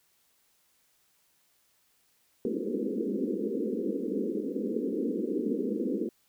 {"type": "band-pass noise", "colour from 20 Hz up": "pink", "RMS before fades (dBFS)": -31, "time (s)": [2.45, 6.09], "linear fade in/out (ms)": 2, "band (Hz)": [200, 490], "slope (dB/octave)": 96, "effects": ["white hiss -69 dBFS RMS until 6.28 s"]}